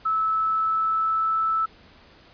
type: tone with pitch glide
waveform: sine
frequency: 1305 to 1314.8 Hz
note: E6 to E6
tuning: -18 to -5 cents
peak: -20 dBFS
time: 0.05-1.66 s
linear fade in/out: 10 ms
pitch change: +13 cents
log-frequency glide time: 0.24-1.45 s
effects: pink hiss -52 dBFS RMS until 2.33 s + resampled to 11025 Hz